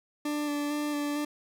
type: tone with vibrato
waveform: 40% pulse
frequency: 293.7 Hz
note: D4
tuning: in tune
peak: -28 dBFS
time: 0.25-1.25 s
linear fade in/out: 5 ms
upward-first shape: square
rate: 2.2 Hz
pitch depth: 14 cents each way
effects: 10-bit